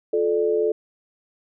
sine tone cluster, 352.1 / 435.7 / 594 Hz, F4 / A4 / D5, +14 / -17 / +20 cents, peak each -26 / -19 / -27 dBFS, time 0.13-0.72 s, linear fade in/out 5 ms, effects none

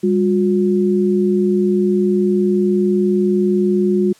sine tone pair together, 199.84 / 360.1 Hz, G3 / F#4, +34 / -47 cents, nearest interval minor seventh, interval 1019 cents, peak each -15 dBFS, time 0.03-4.13 s, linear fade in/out 10 ms, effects white hiss -50 dBFS RMS until 4.19 s + low-pass 10000 Hz 12 dB/octave

